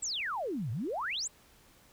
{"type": "exponential two-way sweep", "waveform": "sine", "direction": "down then up", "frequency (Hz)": [8280, 102.5, 8280], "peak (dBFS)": -32, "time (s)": [0.02, 1.28], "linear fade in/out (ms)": 10, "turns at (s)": 0.71, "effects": ["pink hiss -61 dBFS RMS until 1.92 s"]}